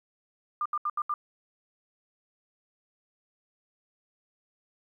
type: tone bursts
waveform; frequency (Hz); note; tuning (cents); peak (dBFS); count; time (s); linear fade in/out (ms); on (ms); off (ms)
sine; 1200; D6; +37; -26; 5; 0.61-1.14; 2; 46; 75
effects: 11-bit